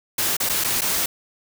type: noise with dropouts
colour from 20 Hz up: white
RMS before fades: -22 dBFS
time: 0.18-1.06 s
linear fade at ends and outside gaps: 5 ms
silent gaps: 0.368-0.401 / 0.491-0.495 / 0.64-0.644 / 0.81-0.817 s
effects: none